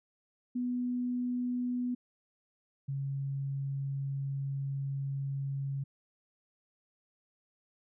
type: tone pair in turn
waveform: sine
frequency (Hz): 246.9 / 137.77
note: B3 / C#3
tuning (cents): 0 / -10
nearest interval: minor seventh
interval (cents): 1010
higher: first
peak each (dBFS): -30 / -32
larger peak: first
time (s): 0.55-1.95 / 2.88-5.84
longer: second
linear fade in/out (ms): 10
effects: none